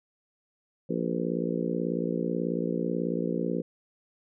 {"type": "harmonic tone with a mistuned harmonic", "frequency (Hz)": 58.27, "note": "A#1", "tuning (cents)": 0, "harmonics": [3, 4, 5, 6, 7, 8, 9], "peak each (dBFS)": [-32, -33, -34, -35, -35, -36, -37], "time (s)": [0.89, 3.62], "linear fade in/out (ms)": 10, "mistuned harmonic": 9, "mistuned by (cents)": -55, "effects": []}